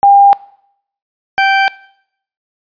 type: tone pair in turn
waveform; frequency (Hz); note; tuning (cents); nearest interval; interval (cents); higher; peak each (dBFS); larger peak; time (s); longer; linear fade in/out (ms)
sine / 20% pulse; 801 / 780.4; G5 / G5; +37 / -8; unison; 45; first; -3; neither; 0.03-0.33 / 1.38-1.68; neither; 0
effects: noise-tail reverb RT60 0.7 s tail -21 dB re dry + resampled to 11025 Hz